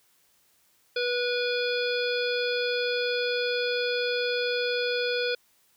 harmonic tone with a mistuned harmonic, 488.7 Hz, B4, 18 cents flat, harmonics 1 / 3 / 5 / 7 / 9 / 10, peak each -27 / -32 / -34 / -35 / -37 / -37 dBFS, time 0.96-5.35 s, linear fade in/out 5 ms, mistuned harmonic 9, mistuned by -48 cents, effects white hiss -65 dBFS RMS until 5.76 s

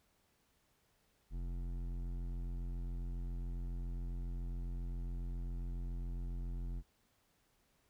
triangle tone with hard clipping, 43.65 Hz, F1, in tune, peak -40 dBFS, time 1.3-6.83 s, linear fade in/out 50 ms, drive 16 dB, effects pink hiss -75 dBFS RMS until 7.89 s

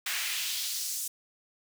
pink noise with high-pass filter sweep, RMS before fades -33 dBFS, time 0.06-1.08 s, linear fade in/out 5 ms, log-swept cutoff 1700 to 7600 Hz, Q 1.4, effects none

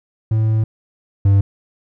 triangle tone pair in turn, 110 / 98.94 Hz, A2 / G2, 0 / +17 cents, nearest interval major second, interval 183 cents, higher first, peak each -11 / -7 dBFS, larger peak second, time 0.31-0.64 / 1.25-1.41 s, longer first, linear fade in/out 5 ms, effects none

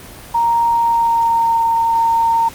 sine tone with pitch glide, 932 to 917 Hz, A#5 to A#5, -1 to -29 cents, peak -11 dBFS, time 0.34-2.49 s, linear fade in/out 10 ms, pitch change -28 cents, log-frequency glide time 0.73-1.6 s, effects pink hiss -36 dBFS RMS until 2.54 s + Opus 24 kbps

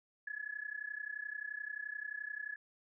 sine tone with amplitude modulation, 1700 Hz, G#6, 40 cents sharp, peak -36 dBFS, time 0.27-2.56 s, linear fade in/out 5 ms, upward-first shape sine, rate 31.5 Hz, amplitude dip 90%, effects none

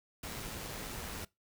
pink noise with amplitude modulation, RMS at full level -41 dBFS, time 0.23-1.25 s, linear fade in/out 5 ms, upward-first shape sine, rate 110 Hz, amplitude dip 30%, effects noise-tail reverb RT60 0.2 s tail -22 dB re dry

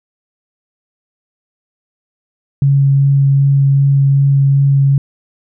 sine tone with vibrato, 138.59 Hz, C#3, in tune, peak -7 dBFS, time 2.62-4.98 s, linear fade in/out 2 ms, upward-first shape sine, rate 2.6 Hz, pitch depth 8 cents each way, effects none

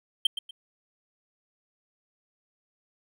triangle tone with echo, 3136 Hz, G7, in tune, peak -16 dBFS, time 0.25-0.27 s, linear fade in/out 5 ms, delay 120 ms, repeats 2, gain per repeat -11 dB, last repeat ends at 0.51 s, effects none

